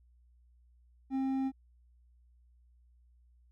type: tone with hard clipping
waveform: triangle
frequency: 266.5 Hz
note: C4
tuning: 32 cents sharp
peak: -31 dBFS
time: 1.1-1.52 s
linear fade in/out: 50 ms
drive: 9 dB
effects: added 60 Hz sine -61 dBFS peak until 3.51 s